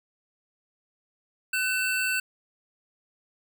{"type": "tone pair together", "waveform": "square", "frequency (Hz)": [1509, 2673], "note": ["F#6", "E7"], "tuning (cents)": [34, 23], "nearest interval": "minor seventh", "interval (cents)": 989, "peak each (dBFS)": -28, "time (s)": [1.53, 2.2], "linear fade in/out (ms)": 5, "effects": []}